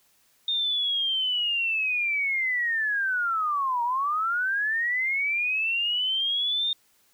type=linear two-way sweep; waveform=sine; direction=down then up; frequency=3667 to 932.3 to 3667 Hz; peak=-23 dBFS; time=0.48-6.73 s; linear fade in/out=2 ms; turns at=3.83 s; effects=white hiss -64 dBFS RMS until 7.13 s